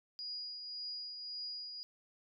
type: tone with tremolo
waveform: sine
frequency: 4888 Hz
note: D#8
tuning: 32 cents flat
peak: -39 dBFS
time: 0.19-1.83 s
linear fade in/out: 0 ms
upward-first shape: triangle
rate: 1.8 Hz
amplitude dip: 45%
effects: none